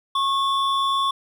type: tone pair together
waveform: triangle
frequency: 1093 / 3470 Hz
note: C#6 / A7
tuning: -25 / -25 cents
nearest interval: octave + minor sixth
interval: 2000 cents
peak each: -18 / -24 dBFS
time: 0.15-1.11 s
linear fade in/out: 5 ms
effects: none